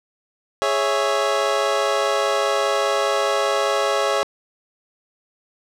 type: chord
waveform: 25% pulse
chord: C# minor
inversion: second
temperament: equal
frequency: 415.3 / 554.4 / 659.3 Hz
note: G#4 / C#5 / E5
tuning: 0 / 0 / 0 cents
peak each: -20 / -17 / -20 dBFS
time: 0.62-4.23 s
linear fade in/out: 0 ms
effects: low-pass 7000 Hz 12 dB/octave + 8-bit